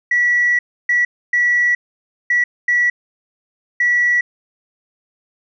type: tone bursts at uneven times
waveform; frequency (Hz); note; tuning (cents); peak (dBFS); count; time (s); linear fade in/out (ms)
sine; 1943; B6; -29; -11; 6; 0.11-0.59 / 0.89-1.05 / 1.33-1.75 / 2.3-2.44 / 2.68-2.9 / 3.8-4.21; 5
effects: tanh soft clip ceiling -7 dBFS